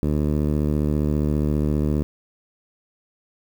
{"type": "tone with low-pass filter", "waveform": "10% pulse", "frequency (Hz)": 74.9, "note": "D2", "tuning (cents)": 35, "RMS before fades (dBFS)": -21, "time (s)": [0.03, 2.03], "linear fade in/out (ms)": 0, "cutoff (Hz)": 390, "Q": 0.61, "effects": ["7-bit"]}